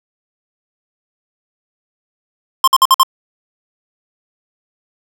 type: tone bursts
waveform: square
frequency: 1056 Hz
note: C6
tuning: 16 cents sharp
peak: -6 dBFS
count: 5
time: 2.64-3.032 s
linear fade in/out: 2 ms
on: 36 ms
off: 53 ms
effects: none